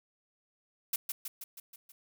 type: noise with echo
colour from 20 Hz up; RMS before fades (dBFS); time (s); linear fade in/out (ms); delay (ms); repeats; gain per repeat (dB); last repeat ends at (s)
blue; -31; 0.93-0.96; 5; 160; 6; -4; 1.92
effects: none